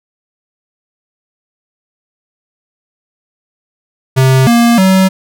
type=tone with pitch steps; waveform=square; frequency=131.6 / 235.3 / 189.4 Hz; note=C3 / A#3 / F#3; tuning=+10 / +16 / +41 cents; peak=-6 dBFS; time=4.16-5.09 s; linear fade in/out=20 ms; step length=310 ms; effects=none